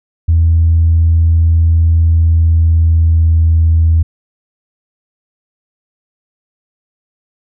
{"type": "tone with pitch glide", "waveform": "sine", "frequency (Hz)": [82.41, 81.51], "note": ["E2", "E2"], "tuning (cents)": [0, -19], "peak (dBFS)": -5, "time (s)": [0.28, 4.03], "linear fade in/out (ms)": 10, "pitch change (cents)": -19, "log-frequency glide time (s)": [1.97, 3.42], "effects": ["tanh soft clip ceiling -2 dBFS"]}